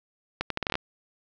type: accelerating click train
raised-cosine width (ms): 0.3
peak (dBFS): -11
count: 9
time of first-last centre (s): 0.41-0.754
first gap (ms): 93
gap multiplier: 0.76
effects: resampled to 16000 Hz + 7-bit